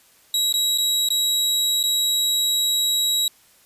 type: tone with dropouts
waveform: sawtooth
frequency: 3860 Hz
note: B7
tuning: 40 cents flat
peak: -15 dBFS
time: 0.34-3.28 s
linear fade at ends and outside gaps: 2 ms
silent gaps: 0.526-0.539 / 0.777-0.783 / 1.088-1.103 / 1.83-1.837 s
effects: white hiss -55 dBFS RMS until 3.65 s + resampled to 32000 Hz